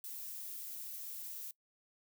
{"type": "noise", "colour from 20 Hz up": "violet", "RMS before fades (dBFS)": -45, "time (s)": [0.04, 1.51], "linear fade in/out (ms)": 2, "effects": ["noise-tail reverb RT60 0.1 s tail -22 dB re dry"]}